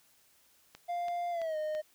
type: click train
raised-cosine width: 0.2 ms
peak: -30 dBFS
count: 4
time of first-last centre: 0.75-1.75 s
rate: 3 Hz
type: tone with pitch glide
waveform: triangle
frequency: 698.5 to 615.1 Hz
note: F5 to D#5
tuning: 0 to -20 cents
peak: -30 dBFS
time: 0.88-1.82 s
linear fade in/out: 20 ms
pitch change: -220 cents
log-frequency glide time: 1.31-1.57 s
effects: white hiss -66 dBFS RMS until 1.94 s